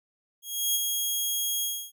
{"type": "tone with ADSR envelope", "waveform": "10% pulse", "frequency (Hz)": 3280, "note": "G#7", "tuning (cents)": -22, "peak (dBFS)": -14, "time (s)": [0.42, 1.92], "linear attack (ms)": 330, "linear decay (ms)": 26, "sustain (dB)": -4, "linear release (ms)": 290, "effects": []}